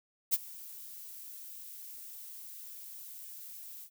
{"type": "noise with ADSR envelope", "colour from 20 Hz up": "violet", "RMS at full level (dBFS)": -25, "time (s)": [0.31, 3.9], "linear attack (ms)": 27, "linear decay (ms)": 32, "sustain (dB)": -22, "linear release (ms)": 73, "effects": []}